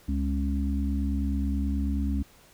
harmonic tone, 69.3 Hz, C#2, in tune, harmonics 1 / 3 / 4, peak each -26 / -31 / -32 dBFS, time 0.08-2.23 s, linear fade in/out 10 ms, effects pink hiss -56 dBFS RMS until 2.53 s

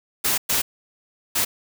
white noise bursts at uneven times, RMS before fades -21 dBFS, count 3, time 0.24-0.38 / 0.49-0.62 / 1.35-1.45 s, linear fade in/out 10 ms, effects none

